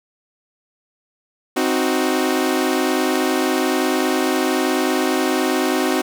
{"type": "chord", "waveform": "sawtooth", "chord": "C diminished", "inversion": "none", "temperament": "equal", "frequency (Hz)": [261.6, 311.1, 370], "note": ["C4", "Eb4", "Gb4"], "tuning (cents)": [0, 0, 0], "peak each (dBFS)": [-17, -18, -17], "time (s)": [1.56, 6.02], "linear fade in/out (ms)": 10, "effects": []}